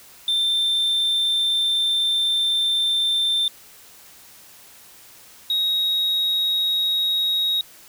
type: tone pair in turn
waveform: sine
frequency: 3572 / 3784 Hz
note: A7 / A#7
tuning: +25 / +25 cents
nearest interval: minor second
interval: 100 cents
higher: second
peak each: -15 / -16 dBFS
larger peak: first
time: 0.28-3.48 / 5.5-7.61 s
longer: first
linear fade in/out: 2 ms
effects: tanh soft clip ceiling -17 dBFS + white hiss -47 dBFS RMS until 7.88 s